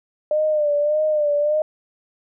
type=tone with vibrato; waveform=sine; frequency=600 Hz; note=D5; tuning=37 cents sharp; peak=-16 dBFS; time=0.31-1.62 s; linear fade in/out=2 ms; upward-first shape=sine; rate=1.7 Hz; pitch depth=54 cents each way; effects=none